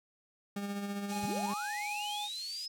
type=tone with tremolo; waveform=40% pulse; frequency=201.4 Hz; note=G3; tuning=47 cents sharp; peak=-33 dBFS; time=0.56-1.54 s; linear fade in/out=5 ms; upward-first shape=sine; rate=15 Hz; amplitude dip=40%
type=band-pass noise; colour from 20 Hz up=white; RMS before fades=-49 dBFS; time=1.08-2.67 s; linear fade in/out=20 ms; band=2800 to 9100 Hz; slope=24 dB/octave
type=tone; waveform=square; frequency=830.6 Hz; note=G#5; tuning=in tune; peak=-38 dBFS; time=1.09-2.29 s; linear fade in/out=50 ms
type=linear sweep; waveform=sine; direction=up; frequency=73.42 to 5150 Hz; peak=-38 dBFS; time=1.23-2.68 s; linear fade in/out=5 ms
effects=none